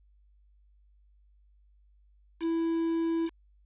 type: tone with quantisation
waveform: triangle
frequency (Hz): 330.1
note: E4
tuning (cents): +2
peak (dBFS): -24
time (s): 2.4-3.3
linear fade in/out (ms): 50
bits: 7
effects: added 50 Hz sine -59 dBFS peak until 3.65 s + resampled to 8000 Hz